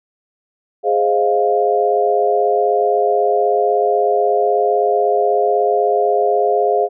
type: chord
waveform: sine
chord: F minor seventh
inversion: first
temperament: equal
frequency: 415.3 / 523.3 / 622.3 / 698.5 Hz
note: Ab4 / C5 / Eb5 / F5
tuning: 0 / 0 / 0 / 0 cents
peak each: -16 / -20 / -22 / -16 dBFS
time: 0.83-6.89 s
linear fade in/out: 50 ms
effects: none